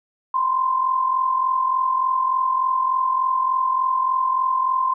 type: tone pair together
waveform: sine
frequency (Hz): 1003.1 / 1046.5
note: B5 / C6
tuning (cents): +27 / 0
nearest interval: minor second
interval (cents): 73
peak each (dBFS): -25 / -18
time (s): 0.34-4.94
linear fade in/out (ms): 5
effects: none